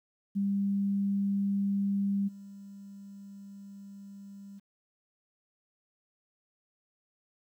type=tone with level steps; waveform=sine; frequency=198.9 Hz; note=G3; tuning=25 cents sharp; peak=-26 / -44 dBFS; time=0.35-4.6 s; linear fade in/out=20 ms; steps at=2.27 s; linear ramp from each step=20 ms; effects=11-bit